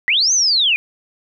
sine linear two-way sweep, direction up then down, 1864.7 to 6390 to 2340 Hz, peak -12 dBFS, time 0.08-0.76 s, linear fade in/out 0 ms, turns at 0.33 s, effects none

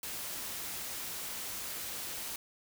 white noise, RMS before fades -40 dBFS, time 0.03-2.36 s, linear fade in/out 2 ms, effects none

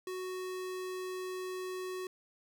square tone, 370 Hz, F#4, in tune, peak -38 dBFS, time 0.07-2.07 s, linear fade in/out 2 ms, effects none

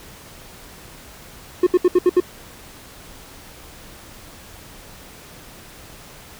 triangle tone bursts, 360 Hz, F#4, 47 cents flat, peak -8 dBFS, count 6, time 1.63-2.202 s, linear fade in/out 5 ms, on 37 ms, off 70 ms, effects pink hiss -42 dBFS RMS until 6.39 s

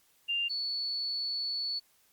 sine tone pair in turn, 2794 / 4435 Hz, F7 / C#8, 0 / 0 cents, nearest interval minor sixth, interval 800 cents, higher second, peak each -28 / -31 dBFS, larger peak first, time 0.28-0.49 / 0.49-1.8 s, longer second, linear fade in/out 20 ms, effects white hiss -67 dBFS RMS until 2.12 s + Opus 48 kbps

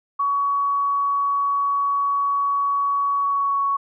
sine tone with pitch glide, 1125 to 1114 Hz, C#6 to C#6, +25 to +8 cents, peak -18 dBFS, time 0.19-3.77 s, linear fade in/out 10 ms, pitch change -17 cents, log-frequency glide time 3.16-3.63 s, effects none

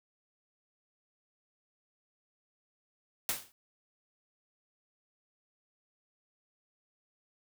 white noise with exponential decay, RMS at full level -29 dBFS, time 3.29-3.52 s, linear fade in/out 1 ms, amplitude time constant 50 ms, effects none

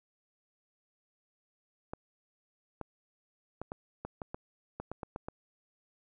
clicks, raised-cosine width 1 ms, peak -24 dBFS, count 12, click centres 1.935 / 2.813 / 3.616 / 3.719 / 4.05 / 4.218 / 4.345 / 4.8 / 4.916 / 5.032 / 5.161 / 5.285 s, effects none

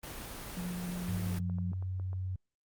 pink noise, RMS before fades -43 dBFS, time 0.03-1.39 s, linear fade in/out 5 ms
sine tone, 177.8 Hz, F3, 31 cents sharp, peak -35 dBFS, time 0.57-1.72 s, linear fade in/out 2 ms
clicks, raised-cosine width 1 ms, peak -37 dBFS, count 11, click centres 0.867 / 0.964 / 1.176 / 1.233 / 1.348 / 1.498 / 1.585 / 1.733 / 1.825 / 1.998 / 2.131 s
sine tone with pitch glide, 98 to 93.04 Hz, G2 to F#2, 0 to +10 cents, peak -33 dBFS, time 1.08-2.36 s, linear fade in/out 5 ms, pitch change -90 cents, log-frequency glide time 1.26-1.35 s
effects Opus 24 kbps

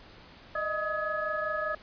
sine tone cluster, 609 / 634 / 1263 / 1690 Hz, D#5 / D#5 / D#6 / G#6, -37 / +32 / +26 / +30 cents, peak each -34 / -37 / -33 / -34 dBFS, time 0.55-1.75 s, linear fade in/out 5 ms, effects pink hiss -52 dBFS RMS until 1.82 s + resampled to 11025 Hz

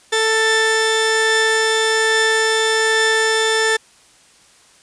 sawtooth tone pair together, 442.7 / 1769.6 Hz, A4 / A6, +11 / +9 cents, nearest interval 2 octaves, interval 2398 cents, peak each -13 dBFS, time 0.12-3.77 s, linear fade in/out 10 ms, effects white hiss -50 dBFS RMS until 4.82 s + resampled to 22050 Hz

